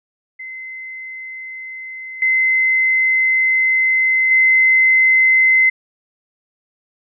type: tone with level steps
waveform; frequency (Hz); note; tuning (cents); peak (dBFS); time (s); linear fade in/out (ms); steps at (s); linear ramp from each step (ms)
sine; 2057; C7; -30; -28 / -12 / -9; 0.39-5.7; 10; 2.22 / 4.31; 2
effects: none